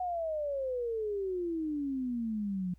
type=exponential sweep; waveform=sine; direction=down; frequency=740 to 176 Hz; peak=-31 dBFS; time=0-2.74 s; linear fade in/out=5 ms; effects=added 60 Hz sine -56 dBFS peak until 2.78 s + pink hiss -75 dBFS RMS until 2.78 s